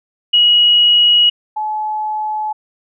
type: tone pair in turn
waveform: sine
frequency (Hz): 2905 / 856.7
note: F#7 / A5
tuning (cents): -32 / -46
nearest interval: octave + major sixth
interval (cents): 2114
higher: first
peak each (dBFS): -7 / -17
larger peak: first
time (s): 0.33-1.3 / 1.56-2.53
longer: neither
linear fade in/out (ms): 10
effects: none